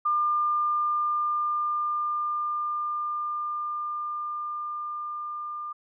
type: tone with level ramp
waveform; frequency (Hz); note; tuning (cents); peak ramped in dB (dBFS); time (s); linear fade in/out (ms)
sine; 1200; D6; +37; -21 to -32; 0.05-5.73; 10
effects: none